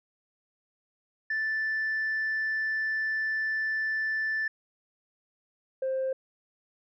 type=tone pair in turn; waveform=sine; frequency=1760 / 526.6 Hz; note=A6 / C5; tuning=0 / +11 cents; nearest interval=octave + major sixth; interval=2089 cents; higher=first; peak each=-25 dBFS; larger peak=neither; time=1.3-4.48 / 5.82-6.13 s; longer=first; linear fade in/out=5 ms; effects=tanh soft clip ceiling -24 dBFS